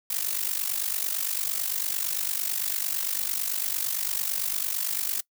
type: noise with amplitude modulation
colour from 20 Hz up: blue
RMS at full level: -25 dBFS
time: 0.1-5.21 s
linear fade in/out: 5 ms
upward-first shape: sine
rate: 48.9 Hz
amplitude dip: 80%
effects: noise-tail reverb RT60 0.1 s tail -22 dB re dry